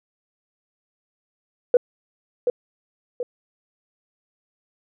sine tone with echo, 490 Hz, B4, 14 cents flat, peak -9 dBFS, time 1.74-1.77 s, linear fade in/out 2 ms, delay 730 ms, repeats 2, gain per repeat -7 dB, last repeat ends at 3.23 s, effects tanh soft clip ceiling -5 dBFS

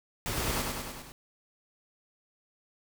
pink noise with echo, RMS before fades -33 dBFS, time 0.26-0.62 s, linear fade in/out 0 ms, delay 100 ms, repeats 5, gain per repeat -3 dB, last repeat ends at 1.12 s, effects none

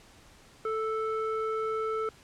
square tone with low-pass filter, 440 Hz, A4, in tune, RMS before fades -31 dBFS, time 0.65-2.09 s, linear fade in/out 2 ms, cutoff 1400 Hz, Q 2.3, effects pink hiss -56 dBFS RMS until 2.23 s + low-pass 9000 Hz 12 dB/octave

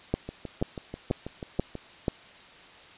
two click trains, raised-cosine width 2 ms, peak -11 / -22 dBFS, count 5 / 10, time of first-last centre 0.14-2.082 / 0.29-1.753 s, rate 2.06 / 6.15 Hz, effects white hiss -50 dBFS RMS until 2.97 s + resampled to 8000 Hz

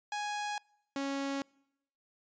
sawtooth tone pair in turn, 830.6 / 276.1 Hz, G#5 / C#4, 0 / -7 cents, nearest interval octave + perfect fifth, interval 1907 cents, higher first, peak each -30 / -29 dBFS, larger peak second, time 0.12-0.58 / 0.96-1.42 s, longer neither, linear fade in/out 2 ms, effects noise-tail reverb RT60 0.8 s tail -26 dB re dry + resampled to 16000 Hz

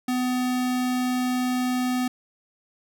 square tone, 251.3 Hz, B3, 30 cents sharp, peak -23 dBFS, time 0.08-2.08 s, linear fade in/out 5 ms, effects none

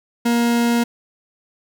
40% pulse tone, 236 Hz, A#3, 22 cents sharp, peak -14 dBFS, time 0.25-0.84 s, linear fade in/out 10 ms, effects none

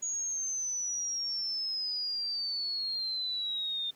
sine exponential sweep, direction down, 6740 to 3614 Hz, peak -31 dBFS, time 0.02-3.91 s, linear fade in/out 10 ms, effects pink hiss -62 dBFS RMS until 3.95 s + high-pass 150 Hz 12 dB/octave

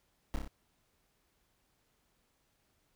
brown noise with echo, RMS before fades -32 dBFS, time 0.34-0.36 s, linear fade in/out 0 ms, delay 29 ms, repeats 4, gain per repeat -3 dB, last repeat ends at 0.476 s, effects pink hiss -75 dBFS RMS until 2.95 s

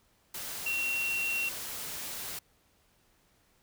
sine tone in noise, 2735 Hz, F7, 37 cents flat, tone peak -29 dBFS, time 0.66-1.49 s, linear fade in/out 5 ms, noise white, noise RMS -39 dBFS, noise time 0.34-2.39 s, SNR +7 dB, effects pink hiss -68 dBFS RMS until 3.62 s

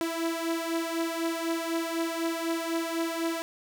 sawtooth beating tone pair, 329.6 / 333.6 Hz, E4 / E4, 0 / +21 cents, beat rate 4 Hz, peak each -26 / -29 dBFS, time 0.01-3.42 s, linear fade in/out 0 ms, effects none

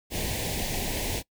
pink band-stop noise, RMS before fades -30 dBFS, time 0.1-1.23 s, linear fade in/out 50 ms, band 910 to 1800 Hz, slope 48 dB/octave, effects noise-tail reverb RT60 0.1 s tail -22 dB re dry

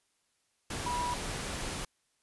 sine tone in noise, 975 Hz, B5, 23 cents flat, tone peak -31 dBFS, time 0.86-1.14 s, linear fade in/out 5 ms, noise pink, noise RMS -37 dBFS, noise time 0.7-1.85 s, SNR +3 dB, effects white hiss -75 dBFS RMS until 2.22 s + resampled to 24000 Hz

